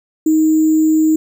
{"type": "tone with sample-and-hold", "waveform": "sine", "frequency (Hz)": 313.7, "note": "D#4", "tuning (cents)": 14, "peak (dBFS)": -9, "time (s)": [0.26, 1.16], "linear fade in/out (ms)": 5, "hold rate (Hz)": 7350, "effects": []}